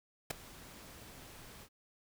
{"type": "noise with ADSR envelope", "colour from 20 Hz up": "pink", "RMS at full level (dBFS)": -33, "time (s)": [0.3, 1.69], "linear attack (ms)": 8, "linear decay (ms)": 8, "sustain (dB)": -20, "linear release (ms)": 62, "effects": []}